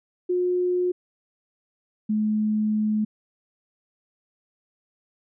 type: tone pair in turn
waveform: sine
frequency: 359.7 / 213.9 Hz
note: F#4 / A3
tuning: -49 / -49 cents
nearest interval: major sixth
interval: 900 cents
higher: first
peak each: -20 / -20 dBFS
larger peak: neither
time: 0.29-0.92 / 2.09-3.05 s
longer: second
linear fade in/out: 10 ms
effects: none